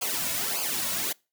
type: noise with flanger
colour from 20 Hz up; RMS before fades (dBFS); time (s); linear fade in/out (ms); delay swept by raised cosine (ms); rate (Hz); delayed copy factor
white; -29; 0.01-1.13; 10; 0.53 to 2.53; 1.7; -0.85
effects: noise-tail reverb RT60 0.3 s tail -26 dB re dry